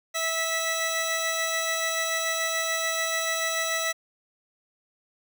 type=tone pair together; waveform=15% pulse; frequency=652.7 / 1965 Hz; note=E5 / B6; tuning=-17 / -9 cents; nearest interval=octave + perfect fifth; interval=1908 cents; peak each=-22 dBFS; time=0.14-3.93 s; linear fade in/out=20 ms; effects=none